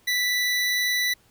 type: tone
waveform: 25% pulse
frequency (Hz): 1975.5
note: B6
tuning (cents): 0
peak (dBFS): -18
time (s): 0.07-1.14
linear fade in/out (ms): 10
effects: pink hiss -60 dBFS RMS until 1.3 s